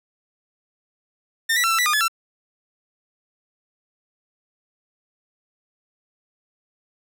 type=tone with pitch steps; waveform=sawtooth; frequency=1812 / 1953 / 1346 / 1333 / 1964 / 1218 / 1714 / 1349 Hz; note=A#6 / B6 / E6 / E6 / B6 / D#6 / A6 / E6; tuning=-50 / -20 / +36 / +19 / -10 / -37 / -46 / +40 cents; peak=-14 dBFS; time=1.49-2.082 s; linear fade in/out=10 ms; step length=74 ms; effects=none